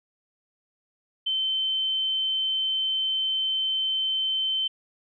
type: tone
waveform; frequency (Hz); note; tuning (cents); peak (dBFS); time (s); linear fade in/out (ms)
sine; 3085; G7; -28; -23; 1.26-4.68; 10
effects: none